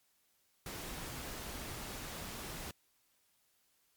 pink noise, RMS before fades -44 dBFS, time 0.66-2.71 s, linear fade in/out 2 ms, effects white hiss -74 dBFS RMS until 3.96 s + MP3 96 kbps

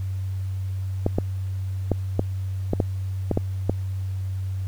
clicks, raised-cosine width 2 ms, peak -7 dBFS, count 9, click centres 1.064 / 1.185 / 1.917 / 2.194 / 2.734 / 2.802 / 3.313 / 3.374 / 3.696 s, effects added 95 Hz sine -25 dBFS peak until 4.67 s + pink hiss -52 dBFS RMS until 4.67 s

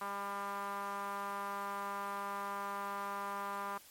sawtooth tone with band-pass filter, 200 Hz, G3, 35 cents sharp, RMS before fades -40 dBFS, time 0.01-3.78 s, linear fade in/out 5 ms, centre 1100 Hz, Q 3.7, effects white hiss -58 dBFS RMS until 3.9 s + MP3 64 kbps

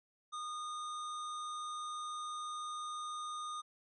sine tone with sample-and-hold, 1227 Hz, D#6, 25 cents flat, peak -39 dBFS, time 0.32-3.62 s, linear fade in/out 20 ms, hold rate 4900 Hz, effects resampled to 22050 Hz

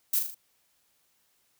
violet noise with echo, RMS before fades -25 dBFS, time 0.13-0.19 s, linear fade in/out 5 ms, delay 39 ms, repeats 4, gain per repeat -5 dB, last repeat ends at 0.346 s, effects white hiss -70 dBFS RMS until 1.59 s

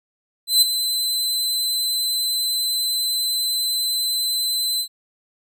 sawtooth tone with ADSR envelope, 4045 Hz, B7, 41 cents sharp, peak -7 dBFS, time 0.47-4.88 s, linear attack 150 ms, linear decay 12 ms, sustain -10 dB, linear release 81 ms, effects none

